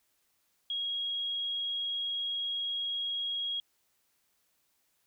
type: tone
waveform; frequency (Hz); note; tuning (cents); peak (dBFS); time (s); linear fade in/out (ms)
sine; 3292; G#7; -16; -31; 0.7-3.6; 2
effects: white hiss -74 dBFS RMS until 5.06 s